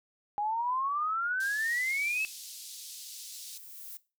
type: exponential sweep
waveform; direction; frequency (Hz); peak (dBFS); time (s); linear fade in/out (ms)
sine; up; 814 to 2633; -28; 0.38-2.25; 0
type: band-pass noise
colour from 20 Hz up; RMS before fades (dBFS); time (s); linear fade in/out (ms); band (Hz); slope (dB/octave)
pink; -45; 1.4-3.58; 5; 3900 to 14000; 24
type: noise with exponential growth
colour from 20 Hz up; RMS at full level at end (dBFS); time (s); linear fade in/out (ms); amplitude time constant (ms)
violet; -43; 1.57-3.97; 0; 520
effects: noise-tail reverb RT60 0.3 s tail -19 dB re dry